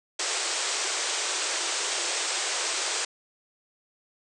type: band-pass noise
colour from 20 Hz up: white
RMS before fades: -29 dBFS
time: 0.19-3.05 s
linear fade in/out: 5 ms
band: 330 to 8600 Hz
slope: 96 dB/octave
effects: none